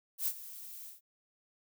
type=noise with ADSR envelope; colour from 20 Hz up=violet; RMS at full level=-31 dBFS; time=0.18-1.01 s; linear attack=88 ms; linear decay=59 ms; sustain=-16 dB; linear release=140 ms; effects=none